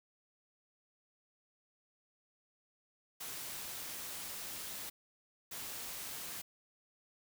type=noise bursts at uneven times; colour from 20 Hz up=white; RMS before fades=-44 dBFS; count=2; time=3.2-4.9 / 5.51-6.42 s; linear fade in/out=10 ms; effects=none